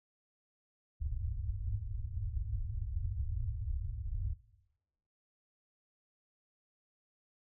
white low-pass noise, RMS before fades -37 dBFS, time 1-4.35 s, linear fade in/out 20 ms, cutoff 110 Hz, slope 96 dB/octave, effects noise-tail reverb RT60 0.9 s tail -17 dB re dry

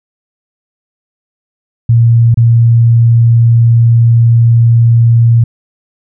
sine tone with dropouts, 116.54 Hz, A#2, in tune, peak -3 dBFS, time 1.89-5.44 s, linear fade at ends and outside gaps 5 ms, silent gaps 2.344-2.372 s, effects none

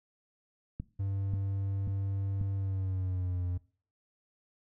click train, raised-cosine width 5 ms, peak -24 dBFS, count 4, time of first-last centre 0.8-2.413 s, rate 1.86 Hz
triangle tone with pitch glide, 98 to 89.35 Hz, G2 to F2, 0 to +40 cents, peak -28 dBFS, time 0.99-3.58 s, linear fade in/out 10 ms, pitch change -160 cents, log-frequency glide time 2.55-3.43 s
effects noise-tail reverb RT60 0.4 s tail -20 dB re dry

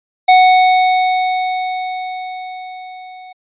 square tone with level ramp, 740 Hz, F#5, in tune, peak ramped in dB -5 to -34 dBFS, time 0.28-3.33 s, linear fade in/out 10 ms, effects resampled to 8000 Hz

